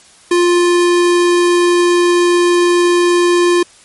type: tone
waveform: square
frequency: 350.4 Hz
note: F4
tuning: 6 cents sharp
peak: -9 dBFS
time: 0.31-3.63 s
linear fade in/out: 5 ms
effects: white hiss -44 dBFS RMS until 3.84 s + MP3 48 kbps